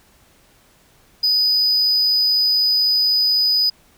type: tone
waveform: sine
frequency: 4978 Hz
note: D#8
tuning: in tune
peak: -11 dBFS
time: 1.23-3.7 s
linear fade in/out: 10 ms
effects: tanh soft clip ceiling -13 dBFS + pink hiss -54 dBFS RMS until 3.97 s